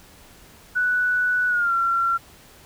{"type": "tone with pitch glide", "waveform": "sine", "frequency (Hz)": [1481, 1366], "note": ["F#6", "F6"], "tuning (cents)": [1, -39], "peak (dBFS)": -18, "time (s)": [0.75, 2.18], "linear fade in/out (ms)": 20, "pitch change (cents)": -140, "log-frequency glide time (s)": [1.48, 1.73], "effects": ["pink hiss -49 dBFS RMS until 2.65 s"]}